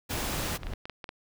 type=noise; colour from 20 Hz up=pink; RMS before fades=-32 dBFS; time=0.09-0.58 s; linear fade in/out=20 ms
type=noise with exponential growth; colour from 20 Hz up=brown; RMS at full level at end=-33 dBFS; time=0.14-0.74 s; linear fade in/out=5 ms; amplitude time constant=130 ms
type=clicks; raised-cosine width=0.3 ms; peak=-23 dBFS; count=7; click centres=0.633 / 0.669 / 0.735 / 0.855 / 0.897 / 1.042 / 1.091 s
effects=none